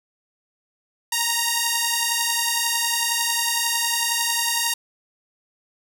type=beating tone pair; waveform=5% pulse; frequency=928 / 939 Hz; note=A#5 / A#5; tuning=-8 / +12 cents; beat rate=11 Hz; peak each=-11 dBFS; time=1.12-4.74 s; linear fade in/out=5 ms; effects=none